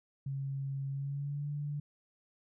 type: tone with pitch glide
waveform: sine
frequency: 137 to 145.99 Hz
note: C#3 to D3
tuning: -20 to -10 cents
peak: -34 dBFS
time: 0.26-1.8 s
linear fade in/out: 5 ms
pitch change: +110 cents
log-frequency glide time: 0.89-1.49 s
effects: none